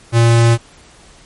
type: tone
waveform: square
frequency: 116.54 Hz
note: A#2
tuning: in tune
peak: -8 dBFS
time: 0.12-0.58 s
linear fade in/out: 50 ms
effects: pink hiss -44 dBFS RMS until 1.25 s + MP3 48 kbps